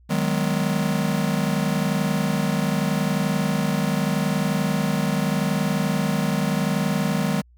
square chord, G# minor seventh, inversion second, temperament just, 155.74 / 186.89 / 207.7 / 249.2 Hz, D#3 / F#3 / G#3 / B3, +2 / +18 / 0 / +16 cents, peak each -26 / -26 / -26 / -30 dBFS, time 0.09-7.42 s, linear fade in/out 20 ms, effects added 60 Hz sine -50 dBFS peak until 7.57 s

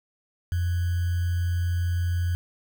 sine tone with sample-and-hold, 87.31 Hz, F2, in tune, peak -22 dBFS, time 0.52-2.35 s, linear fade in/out 0 ms, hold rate 1575 Hz, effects none

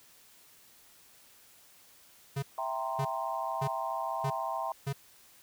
square tone bursts, 138.59 Hz, C#3, in tune, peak -31 dBFS, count 5, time 2.36-4.93 s, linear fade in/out 10 ms, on 66 ms, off 560 ms
sine chord, C dominant seventh, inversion first, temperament equal, 659.3 / 784 / 932.3 / 1046.5 Hz, E5 / G5 / Bb5 / C6, 0 / 0 / 0 / 0 cents, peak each -37 dBFS, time 2.58-4.72 s, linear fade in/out 2 ms
effects white hiss -59 dBFS RMS until 5.42 s

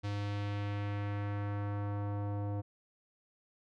square tone with low-pass filter sweep, 102.1 Hz, G#2, 29 cents flat, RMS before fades -36 dBFS, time 0.03-2.62 s, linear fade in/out 20 ms, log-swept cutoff 4600 to 720 Hz, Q 1.2, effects none

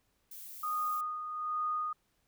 violet noise, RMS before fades -47 dBFS, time 0.31-1.01 s, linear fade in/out 5 ms
sine tone with tremolo, 1234 Hz, D#6, 15 cents flat, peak -30 dBFS, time 0.63-1.93 s, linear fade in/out 5 ms, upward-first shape sine, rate 1.2 Hz, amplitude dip 55%
effects pink hiss -75 dBFS RMS until 2.27 s

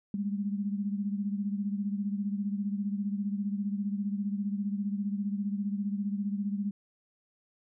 sine beating tone pair, 200 / 215 Hz, G3 / A3, +35 / -40 cents, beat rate 15 Hz, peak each -30 / -36 dBFS, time 0.14-6.71 s, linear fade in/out 2 ms, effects none

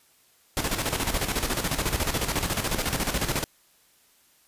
pink noise with tremolo, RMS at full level -25 dBFS, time 0.57-3.44 s, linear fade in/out 0 ms, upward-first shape square, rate 14 Hz, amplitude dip 60%, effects white hiss -61 dBFS RMS until 4.47 s + resampled to 32000 Hz

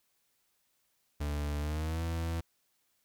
40% pulse tone with pitch glide, 73.42 to 82.89 Hz, D2 to E2, 0 to +10 cents, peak -31 dBFS, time 1.2-2.41 s, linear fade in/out 10 ms, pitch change +210 cents, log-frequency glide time 1.59-2.03 s, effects white hiss -75 dBFS RMS until 3.04 s

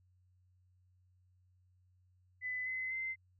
sine tone with pitch steps, 2006 / 2039 / 2072 Hz, B6 / C7 / C7, +26 / -45 / -17 cents, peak -36 dBFS, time 2.41-3.16 s, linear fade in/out 50 ms, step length 250 ms, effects added 91 Hz sine -67 dBFS peak until 3.39 s

